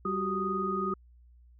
sine tone cluster, 194.5 / 367 / 388.7 / 1243 Hz, G3 / F#4 / G4 / D#6, -13 / -14 / -15 / -2 cents, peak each -34 / -36 / -36 / -31 dBFS, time 0.05-0.94 s, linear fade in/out 5 ms, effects added 60 Hz sine -54 dBFS peak until 1.59 s

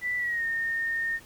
sine tone with pitch glide, 1975.5 to 1832.6 Hz, B6 to A#6, 0 to -30 cents, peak -26 dBFS, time 0.01-1.2 s, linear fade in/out 50 ms, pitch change -130 cents, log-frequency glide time 0.17-0.45 s, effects pink hiss -52 dBFS RMS until 1.25 s

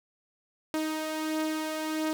sawtooth beating tone pair, 312.3 / 313.8 Hz, D#4 / D#4, +7 / +15 cents, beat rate 1.5 Hz, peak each -26 / -33 dBFS, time 0.74-2.13 s, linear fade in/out 0 ms, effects none

